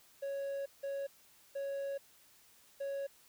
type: tone bursts at uneven times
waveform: triangle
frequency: 554.4 Hz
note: C#5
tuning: in tune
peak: -34 dBFS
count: 4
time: 0.22-0.66 / 0.83-1.07 / 1.55-1.98 / 2.8-3.07 s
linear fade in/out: 10 ms
effects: white hiss -64 dBFS RMS until 3.28 s